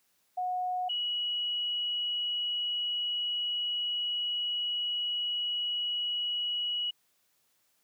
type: tone pair in turn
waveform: sine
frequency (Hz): 730 / 2920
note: F#5 / F#7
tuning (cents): -24 / -24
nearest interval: 2 octaves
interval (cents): 2400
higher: second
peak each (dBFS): -29 / -29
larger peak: neither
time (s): 0.37-0.89 / 0.89-6.91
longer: second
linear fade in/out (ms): 10
effects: white hiss -72 dBFS RMS until 7.83 s + high-pass 80 Hz 12 dB/octave